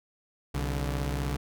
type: tone pair together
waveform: sawtooth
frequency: 64.1 / 143.9 Hz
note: C2 / D3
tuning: -35 / -35 cents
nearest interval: octave + major second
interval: 1400 cents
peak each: -26 / -29 dBFS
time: 0.54-1.37 s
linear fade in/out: 10 ms
effects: none